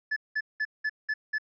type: tone bursts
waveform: triangle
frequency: 1729 Hz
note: A6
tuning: 31 cents flat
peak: -24 dBFS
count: 6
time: 0.11-1.384 s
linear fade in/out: 10 ms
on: 54 ms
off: 190 ms
effects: resampled to 16000 Hz